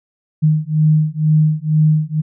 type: beating tone pair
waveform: sine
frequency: 153.5 / 155.6 Hz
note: D#3 / D#3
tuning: -23 / 0 cents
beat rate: 2.1 Hz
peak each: -14 dBFS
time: 0.42-2.22 s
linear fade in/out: 20 ms
effects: none